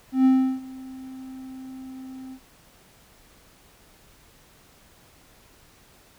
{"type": "tone with ADSR envelope", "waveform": "triangle", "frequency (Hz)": 261.6, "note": "C4", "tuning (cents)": 0, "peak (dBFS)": -11, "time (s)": [0.12, 2.4], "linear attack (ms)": 130, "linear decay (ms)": 350, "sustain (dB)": -23, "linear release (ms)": 73, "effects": ["pink hiss -55 dBFS RMS until 6.18 s"]}